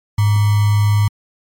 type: tone with sample-and-hold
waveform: sine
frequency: 103.83 Hz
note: G#2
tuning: in tune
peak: -10 dBFS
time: 0.18-1.08 s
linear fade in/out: 5 ms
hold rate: 1050 Hz
effects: MP3 64 kbps